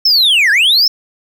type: linear two-way sweep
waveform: triangle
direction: down then up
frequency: 5410 to 1573 to 5410 Hz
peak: -6 dBFS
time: 0.05-0.88 s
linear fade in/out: 5 ms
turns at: 0.51 s
effects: none